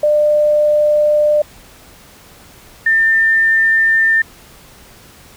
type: tone pair in turn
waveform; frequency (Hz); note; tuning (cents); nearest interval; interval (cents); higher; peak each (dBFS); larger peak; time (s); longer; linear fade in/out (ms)
sine; 598 / 1797.7; D5 / A6; +31 / +37; octave + perfect fifth; 1906; second; -9; neither; 0.03-1.42 / 2.86-4.22; first; 5
effects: pink hiss -42 dBFS RMS until 5.36 s